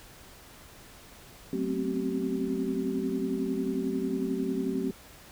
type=tone cluster; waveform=sine; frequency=186.5 / 220.6 / 254.4 / 265.5 / 383 Hz; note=F#3 / A3 / C4 / C4 / G4; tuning=+14 / +5 / -48 / +25 / -40 cents; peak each=-35 / -35 / -35 / -32 / -33 dBFS; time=1.53-4.91 s; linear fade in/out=2 ms; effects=pink hiss -51 dBFS RMS until 5.31 s